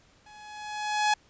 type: tone with level ramp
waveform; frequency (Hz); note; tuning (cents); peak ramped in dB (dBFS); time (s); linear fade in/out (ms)
sawtooth; 843; G#5; +26; -46 to -16; 0.26-1.14; 5
effects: pink hiss -61 dBFS RMS until 1.29 s + resampled to 16000 Hz